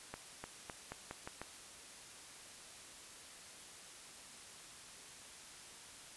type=accelerating click train; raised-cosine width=0.5 ms; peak=-28 dBFS; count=7; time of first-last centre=0.14-1.416 s; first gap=300 ms; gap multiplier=0.86; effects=white hiss -54 dBFS RMS until 6.16 s + resampled to 24000 Hz